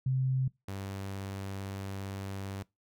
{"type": "tone pair in turn", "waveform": ["sine", "sawtooth"], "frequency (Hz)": [130.81, 97.63], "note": ["C3", "G2"], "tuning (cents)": [0, -7], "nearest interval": "perfect fourth", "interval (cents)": 507, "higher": "first", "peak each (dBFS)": [-26, -33], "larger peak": "first", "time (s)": [[0.06, 0.48], [0.68, 2.63]], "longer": "second", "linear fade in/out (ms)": 5, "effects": ["noise-tail reverb RT60 0.2 s tail -22 dB re dry"]}